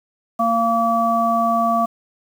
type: harmonic tone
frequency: 230 Hz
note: A#3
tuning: 23 cents flat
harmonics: 1 / 3 / 5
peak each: -22 / -18 / -19 dBFS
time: 0.39-1.86 s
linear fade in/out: 10 ms
effects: 7-bit